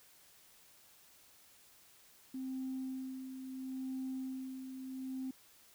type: tone with tremolo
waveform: sine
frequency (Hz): 261.6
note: C4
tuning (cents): 0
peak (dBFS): -36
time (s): 2.34-5.31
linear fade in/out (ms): 5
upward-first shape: sine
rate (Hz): 0.74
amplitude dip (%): 55
effects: tanh soft clip ceiling -33 dBFS + white hiss -63 dBFS RMS until 5.74 s